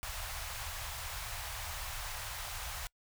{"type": "band-stop noise", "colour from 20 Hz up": "pink", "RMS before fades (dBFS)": -41, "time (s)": [0.03, 2.87], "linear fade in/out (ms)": 0, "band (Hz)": [100, 700], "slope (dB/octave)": 24, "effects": ["noise-tail reverb RT60 0.1 s tail -25 dB re dry"]}